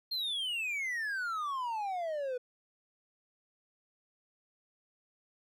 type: exponential sweep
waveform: triangle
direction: down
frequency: 4255 to 487.1 Hz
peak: -31 dBFS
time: 0.11-2.38 s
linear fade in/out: 10 ms
effects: none